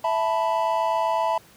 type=chord; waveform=triangle; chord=E suspended fourth; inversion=none; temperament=equal; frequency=659.3 / 880 / 987.8 Hz; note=E5 / A5 / B5; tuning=0 / 0 / 0 cents; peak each=-23 dBFS; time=0.04-1.38 s; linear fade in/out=5 ms; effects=pink hiss -52 dBFS RMS until 1.56 s + high-pass 80 Hz 12 dB/octave